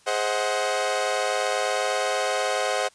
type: chord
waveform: sawtooth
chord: Ab dominant seventh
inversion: none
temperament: equal with one note detuned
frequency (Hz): 415.3 / 523.3 / 632 / 740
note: Ab4 / C5 / Eb5 / Gb5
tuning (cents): 0 / 0 / +27 / 0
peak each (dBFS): -28 / -23 / -25 / -24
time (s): 0.06-2.89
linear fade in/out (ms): 20
effects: white hiss -57 dBFS RMS until 2.94 s + resampled to 22050 Hz